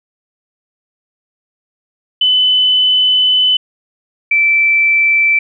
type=tone pair in turn; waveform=sine; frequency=3014 / 2329 Hz; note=F#7 / D7; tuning=+31 / -15 cents; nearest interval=major third; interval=446 cents; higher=first; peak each=-8 dBFS; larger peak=neither; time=2.21-3.57 / 4.31-5.39 s; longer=first; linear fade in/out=5 ms; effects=none